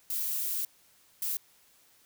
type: noise bursts at uneven times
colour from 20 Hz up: violet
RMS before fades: -32 dBFS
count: 2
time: 0.1-0.65 / 1.22-1.37 s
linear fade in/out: 2 ms
effects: white hiss -63 dBFS RMS until 2.05 s